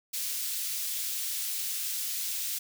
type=high-pass noise; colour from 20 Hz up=white; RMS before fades=-33 dBFS; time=0.13-2.59 s; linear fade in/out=10 ms; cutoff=3100 Hz; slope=12 dB/octave; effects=none